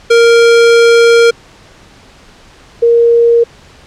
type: tone pair in turn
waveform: square / sine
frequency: 466.2 / 468.1 Hz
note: A#4 / A#4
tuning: 0 / +7 cents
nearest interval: unison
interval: 7 cents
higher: second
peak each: -4 dBFS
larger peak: neither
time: 0.1-1.31 / 2.82-3.44 s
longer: first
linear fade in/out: 10 ms
effects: pink hiss -40 dBFS RMS until 3.86 s + low-pass 6000 Hz 12 dB/octave

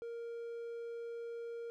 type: tone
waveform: triangle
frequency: 466.8 Hz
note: A#4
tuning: 2 cents sharp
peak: -39 dBFS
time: 0.02-1.7 s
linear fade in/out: 0 ms
effects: none

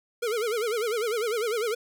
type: tone with vibrato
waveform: square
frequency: 449.2 Hz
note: A4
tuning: 36 cents sharp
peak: -26 dBFS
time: 0.22-1.75 s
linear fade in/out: 10 ms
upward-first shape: sine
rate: 10 Hz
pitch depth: 140 cents each way
effects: none

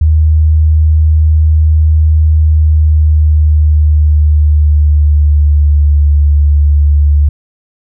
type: tone with pitch glide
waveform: sine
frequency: 77.8 to 73.01 Hz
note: D#2 to D2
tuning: 0 to -10 cents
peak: -4 dBFS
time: 0.01-7.29 s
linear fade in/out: 5 ms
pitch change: -110 cents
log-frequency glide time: 2.29-6.04 s
effects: none

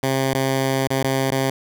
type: tone with dropouts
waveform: 10% pulse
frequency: 133.8 Hz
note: C3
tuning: 39 cents sharp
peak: -10 dBFS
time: 0.03-1.5 s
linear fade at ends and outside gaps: 2 ms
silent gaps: 0.336-0.348 / 0.874-0.904 / 1.029-1.04 / 1.306-1.318 s
effects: none

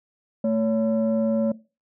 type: tone pair together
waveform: sine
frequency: 222.3 / 562 Hz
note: A3 / C#5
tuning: +18 / +24 cents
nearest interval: octave + major third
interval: 1606 cents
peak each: -20 / -22 dBFS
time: 0.44-1.52 s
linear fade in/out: 5 ms
effects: noise-tail reverb RT60 0.3 s tail -20 dB re dry + tanh soft clip ceiling -15 dBFS

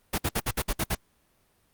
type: noise bursts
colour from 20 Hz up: pink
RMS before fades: -26 dBFS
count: 8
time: 0.13-0.952 s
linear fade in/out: 10 ms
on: 52 ms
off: 58 ms
effects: pink hiss -67 dBFS RMS until 1.73 s + Opus 32 kbps

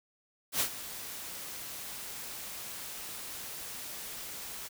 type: noise with ADSR envelope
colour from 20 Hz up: white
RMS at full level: -28 dBFS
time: 0.52-4.69 s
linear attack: 83 ms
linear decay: 85 ms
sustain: -14 dB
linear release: 26 ms
effects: none

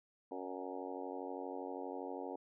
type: harmonic tone with a mistuned harmonic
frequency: 92.5 Hz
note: F#2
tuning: in tune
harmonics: 3 / 4 / 5 / 6 / 7 / 8 / 9 / 10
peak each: -47 / -48 / -47 / -50 / -53 / -50 / -50 / -55 dBFS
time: 0.31-2.36 s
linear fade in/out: 5 ms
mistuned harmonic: 7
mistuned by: -30 cents
effects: none

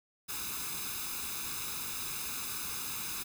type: noise with comb filter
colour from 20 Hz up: white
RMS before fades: -38 dBFS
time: 0.28-3.24 s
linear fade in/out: 20 ms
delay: 0.79 ms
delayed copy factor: +0.75
effects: none

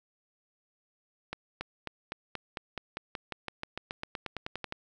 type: accelerating click train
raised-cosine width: 0.3 ms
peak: -19 dBFS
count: 22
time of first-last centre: 1.33-4.724 s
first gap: 280 ms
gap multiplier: 0.94
effects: none

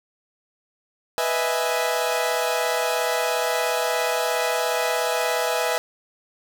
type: chord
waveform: sawtooth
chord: E major seventh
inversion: second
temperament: equal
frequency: 493.9 / 622.3 / 659.3 / 830.6 Hz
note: B4 / D#5 / E5 / G#5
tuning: 0 / 0 / 0 / 0 cents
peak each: -22 / -25 / -22 / -24 dBFS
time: 1.18-5.78 s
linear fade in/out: 0 ms
effects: none

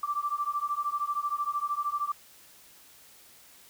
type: beating tone pair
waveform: sine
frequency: 1165 / 1178 Hz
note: D6 / D6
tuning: -14 / +5 cents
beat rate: 13 Hz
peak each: -31 dBFS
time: 0.03-2.12 s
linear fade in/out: 5 ms
effects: white hiss -55 dBFS RMS until 3.69 s

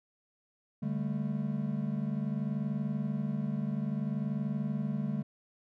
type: chord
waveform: triangle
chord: D suspended fourth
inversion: none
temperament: equal with one note detuned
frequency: 146.83 / 199.42 / 220 Hz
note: D3 / G3 / A3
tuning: 0 / +30 / 0 cents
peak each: -33 / -33 / -33 dBFS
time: 0.82-5.23 s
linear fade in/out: 10 ms
effects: none

